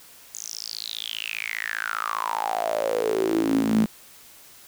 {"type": "tone with high-pass filter sweep", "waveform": "sawtooth", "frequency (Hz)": 55, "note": "A1", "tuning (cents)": 0, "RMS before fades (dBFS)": -26, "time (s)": [0.34, 3.86], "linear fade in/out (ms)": 5, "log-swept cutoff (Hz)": [6800, 200], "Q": 9.9, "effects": ["white hiss -49 dBFS RMS until 4.67 s"]}